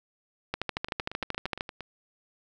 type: two click trains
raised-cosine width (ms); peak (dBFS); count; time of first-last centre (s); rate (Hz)
0.3; -13 / -22; 15 / 10; 0.54-1.609 / 0.77-1.807; 13.1 / 8.68
effects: none